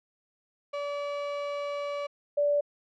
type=tone pair in turn; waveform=35% pulse / sine; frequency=575 / 581 Hz; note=D5 / D5; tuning=-37 / -19 cents; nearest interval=unison; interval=18 cents; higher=second; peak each=-29 / -22 dBFS; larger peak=second; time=0.73-2.07 / 2.37-2.61 s; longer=first; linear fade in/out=10 ms; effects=low-pass 3000 Hz 12 dB/octave